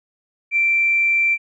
triangle tone with tanh clipping, 2349 Hz, D7, in tune, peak -14 dBFS, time 0.51-1.38 s, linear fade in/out 50 ms, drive 3 dB, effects resampled to 22050 Hz

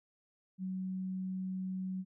sine tone, 187.2 Hz, F#3, 20 cents sharp, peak -35 dBFS, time 0.58-2.05 s, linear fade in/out 50 ms, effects none

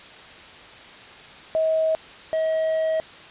sine / triangle tone pair in turn, 638 / 638 Hz, D#5 / D#5, +43 / +43 cents, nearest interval unison, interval 0 cents, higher neither, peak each -18 dBFS, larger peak neither, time 1.55-1.95 / 2.33-3 s, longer second, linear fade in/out 0 ms, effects white hiss -43 dBFS RMS until 3.3 s + resampled to 8000 Hz

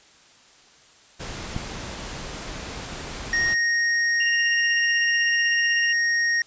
pink noise, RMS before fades -34 dBFS, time 1.19-3.55 s, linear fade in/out 20 ms
click, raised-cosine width 5 ms, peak -14 dBFS, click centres 1.564 s
square tone, 1864.7 Hz, A#6, in tune, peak -20 dBFS, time 3.33-6.42 s, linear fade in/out 2 ms
sine tone with tremolo, 2794 Hz, F7, in tune, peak -24 dBFS, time 4.2-5.93 s, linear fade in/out 5 ms, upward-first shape sine, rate 16 Hz, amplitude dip 55%
effects white hiss -53 dBFS RMS until 6.46 s + resampled to 16000 Hz

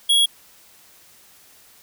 square tone, 3322 Hz, G#7, in tune, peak -14 dBFS, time 0.09-0.26 s, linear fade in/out 10 ms, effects white hiss -51 dBFS RMS until 1.82 s

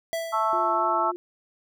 square tone with exponential decay, 661 Hz, E5, 5 cents sharp, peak -25 dBFS, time 0.13-0.92 s, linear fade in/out 0 ms, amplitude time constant 170 ms
harmonic tone, 220 Hz, A3, in tune, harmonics 3 / 4 / 5 / 6, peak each -28 / -26 / -28 / -25 dBFS, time 0.32-1.12 s, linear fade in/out 20 ms
sine tone with vibrato, 349.2 Hz, F4, in tune, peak -32 dBFS, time 0.53-1.16 s, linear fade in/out 0 ms, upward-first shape triangle, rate 3.8 Hz, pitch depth 22 cents each way
effects none

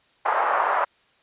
white band-pass noise, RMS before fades -22 dBFS, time 0.25-0.85 s, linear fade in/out 10 ms, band 600 to 1300 Hz, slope 24 dB/octave, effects white hiss -61 dBFS RMS until 1.22 s + resampled to 8000 Hz

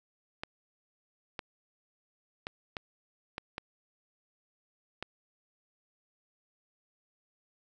clicks, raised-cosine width 0.3 ms, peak -20 dBFS, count 7, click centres 0.435 / 1.392 / 2.469 / 2.768 / 3.381 / 3.581 / 5.026 s, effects none

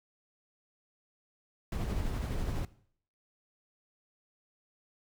brown noise with tremolo, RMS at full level -32 dBFS, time 1.72-2.65 s, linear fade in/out 2 ms, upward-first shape sine, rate 12 Hz, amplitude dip 30%, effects noise-tail reverb RT60 0.6 s tail -19 dB re dry

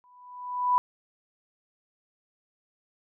sine tone with exponential growth, 990 Hz, B5, 4 cents sharp, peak -17 dBFS, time 0.04-0.78 s, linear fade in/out 0 ms, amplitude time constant 160 ms, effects none

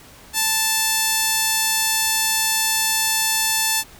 sawtooth tone with band-pass filter, 880 Hz, A5, in tune, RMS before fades -20 dBFS, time 0.33-3.84 s, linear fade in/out 50 ms, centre 10000 Hz, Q 0.63, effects pink hiss -45 dBFS RMS until 3.99 s

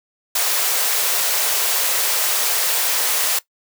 white high-pass noise, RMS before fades -19 dBFS, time 0.35-3.39 s, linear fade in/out 5 ms, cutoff 400 Hz, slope 48 dB/octave, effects noise-tail reverb RT60 0.1 s tail -18 dB re dry

